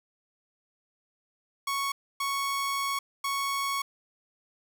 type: tone bursts at uneven times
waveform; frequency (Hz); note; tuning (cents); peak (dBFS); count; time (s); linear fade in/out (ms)
sawtooth; 1108.7; C#6; 0; -24; 3; 1.67-1.92 / 2.2-2.99 / 3.24-3.82; 5
effects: none